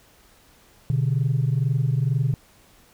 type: tone pair together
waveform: sine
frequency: 124.69 / 146.83 Hz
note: B2 / D3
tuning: +17 / 0 cents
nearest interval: minor third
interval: 283 cents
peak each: -20 / -21 dBFS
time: 0.9-2.34 s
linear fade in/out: 0 ms
effects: tanh soft clip ceiling -14 dBFS + pink hiss -55 dBFS RMS until 2.93 s